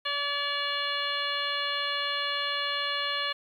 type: harmonic tone with a mistuned harmonic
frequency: 573 Hz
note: D5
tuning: 43 cents flat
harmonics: 1 / 2 / 3 / 4 / 5 / 6 / 7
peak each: -39 / -34 / -34 / -38 / -34 / -35 / -36 dBFS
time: 0.05-3.33 s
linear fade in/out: 10 ms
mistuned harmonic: 7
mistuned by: +77 cents
effects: 10-bit